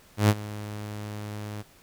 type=tone with ADSR envelope; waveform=sawtooth; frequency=104.9 Hz; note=G#2; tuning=18 cents sharp; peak=-11 dBFS; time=0.17-1.63 s; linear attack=120 ms; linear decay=48 ms; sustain=-19 dB; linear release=23 ms; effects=pink hiss -56 dBFS RMS until 1.82 s